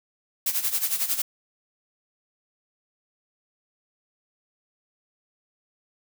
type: noise with tremolo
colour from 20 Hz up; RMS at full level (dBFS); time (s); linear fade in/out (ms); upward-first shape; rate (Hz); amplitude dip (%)
blue; -23; 0.46-1.22; 5; sine; 11; 75
effects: none